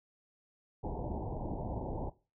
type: low-pass noise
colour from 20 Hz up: pink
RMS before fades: -38 dBFS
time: 0.83-2.1 s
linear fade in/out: 10 ms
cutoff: 940 Hz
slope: 96 dB/octave
effects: noise-tail reverb RT60 0.3 s tail -17 dB re dry